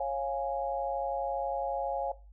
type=chord; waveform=sine; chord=Db major; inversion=none; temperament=equal with one note detuned; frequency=548.6 / 698.5 / 830.6 Hz; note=Db5 / F5 / Ab5; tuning=-18 / 0 / 0 cents; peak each=-33 / -35 / -34 dBFS; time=0-2.12 s; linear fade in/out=5 ms; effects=noise-tail reverb RT60 0.3 s tail -17 dB re dry + added 50 Hz sine -50 dBFS peak until 2.32 s